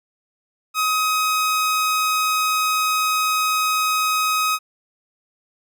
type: tone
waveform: sawtooth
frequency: 1264 Hz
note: D#6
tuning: 27 cents sharp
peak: -14 dBFS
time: 0.74-4.59 s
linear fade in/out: 50 ms
effects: none